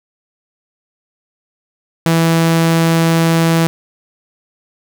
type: tone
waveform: sawtooth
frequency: 164.81 Hz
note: E3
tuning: in tune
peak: -6 dBFS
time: 2.06-3.67 s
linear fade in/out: 0 ms
effects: none